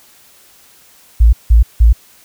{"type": "tone bursts", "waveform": "sine", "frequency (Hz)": 56.5, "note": "A1", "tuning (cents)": 47, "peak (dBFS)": -3, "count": 3, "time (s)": [1.2, 1.93], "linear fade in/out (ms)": 10, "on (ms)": 130, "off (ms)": 170, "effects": ["white hiss -46 dBFS RMS until 2.24 s"]}